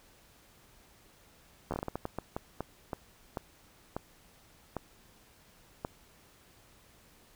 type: slowing click train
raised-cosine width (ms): 1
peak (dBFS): -20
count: 17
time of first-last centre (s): 1.71-5.849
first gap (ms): 12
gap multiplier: 1.35
effects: pink hiss -61 dBFS RMS until 7.35 s